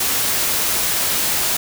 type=noise; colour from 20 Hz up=white; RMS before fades=-19 dBFS; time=0-1.57 s; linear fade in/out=5 ms; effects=none

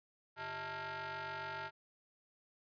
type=ring-modulated tone; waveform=sawtooth; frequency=248.1 Hz; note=B3; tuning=8 cents sharp; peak=-34 dBFS; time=0.36-1.71 s; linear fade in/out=50 ms; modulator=1140 Hz; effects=resampled to 11025 Hz

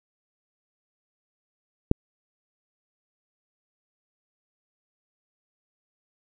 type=click; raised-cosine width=3 ms; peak=-4 dBFS; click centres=1.914 s; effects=none

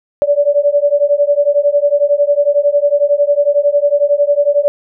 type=beating tone pair; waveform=sine; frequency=572 / 583 Hz; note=D5 / D5; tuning=-46 / -13 cents; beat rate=11 Hz; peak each=-12 dBFS; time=0.22-4.68 s; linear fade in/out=0 ms; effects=none

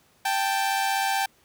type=tone pair together; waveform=sawtooth; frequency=784 / 880 Hz; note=G5 / A5; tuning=0 / 0 cents; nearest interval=major second; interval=200 cents; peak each=-20 / -25 dBFS; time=0.25-1.26 s; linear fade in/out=5 ms; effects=pink hiss -61 dBFS RMS until 1.44 s + high-pass 80 Hz 12 dB/octave

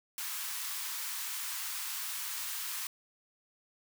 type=high-pass noise; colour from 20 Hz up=white; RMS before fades=-38 dBFS; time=0.18-2.87 s; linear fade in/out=2 ms; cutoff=900 Hz; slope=48 dB/octave; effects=none

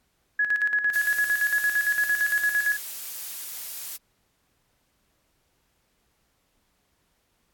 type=tone with tremolo; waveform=sine; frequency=1682 Hz; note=G#6; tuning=22 cents sharp; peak=-19 dBFS; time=0.39-2.77 s; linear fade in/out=5 ms; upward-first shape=square; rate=8.8 Hz; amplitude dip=60%
type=noise; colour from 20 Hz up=blue; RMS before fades=-35 dBFS; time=0.93-3.97 s; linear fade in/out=10 ms
effects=pink hiss -70 dBFS RMS until 7.53 s + AAC 64 kbps

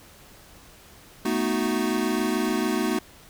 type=chord; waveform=square; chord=B dominant seventh; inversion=third; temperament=equal; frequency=220 / 246.9 / 311.1 / 370 Hz; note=A3 / B3 / D#4 / F#4; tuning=0 / 0 / 0 / 0 cents; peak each=-29 dBFS; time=1.25-2.99 s; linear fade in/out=5 ms; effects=pink hiss -50 dBFS RMS until 3.29 s

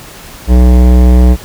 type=tone with hard clipping; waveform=sine; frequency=61.7 Hz; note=B1; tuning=1 cent flat; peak=-4 dBFS; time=0.47-1.37 s; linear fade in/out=50 ms; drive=17 dB; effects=pink hiss -31 dBFS RMS until 1.44 s

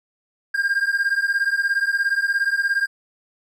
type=beating tone pair; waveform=triangle; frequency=1600 / 1617 Hz; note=G6 / G#6; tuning=+35 / -47 cents; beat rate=17 Hz; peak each=-19 / -20 dBFS; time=0.54-2.87 s; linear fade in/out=10 ms; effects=none

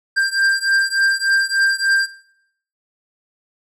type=beating tone pair; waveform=square; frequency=1584 / 1587.4 Hz; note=G6 / G6; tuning=+18 / +21 cents; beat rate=3.4 Hz; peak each=-18 / -20 dBFS; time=0.16-2.07 s; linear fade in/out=20 ms; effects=noise-tail reverb RT60 0.7 s tail -17 dB re dry + low-pass 8000 Hz 12 dB/octave

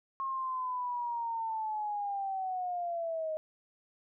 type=linear sweep; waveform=sine; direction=down; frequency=1081 to 620 Hz; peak=-32 dBFS; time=0.2-3.37 s; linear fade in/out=0 ms; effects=none

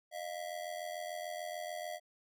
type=ring-modulated tone; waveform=square; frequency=659.3 Hz; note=E5; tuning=in tune; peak=-37 dBFS; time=0.11-2 s; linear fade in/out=50 ms; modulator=43.4 Hz; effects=none

